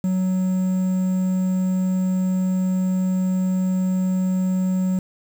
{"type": "tone with quantisation", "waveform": "triangle", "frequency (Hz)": 185.7, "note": "F#3", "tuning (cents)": 7, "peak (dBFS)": -16, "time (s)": [0.04, 4.99], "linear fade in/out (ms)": 2, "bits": 7, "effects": []}